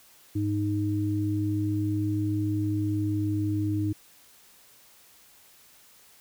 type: tone pair together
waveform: sine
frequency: 103.45 / 310 Hz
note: G#2 / D#4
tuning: -6 / -6 cents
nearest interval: octave + perfect fifth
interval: 1900 cents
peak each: -27 dBFS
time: 0.35-3.93 s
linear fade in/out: 10 ms
effects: white hiss -56 dBFS RMS until 6.2 s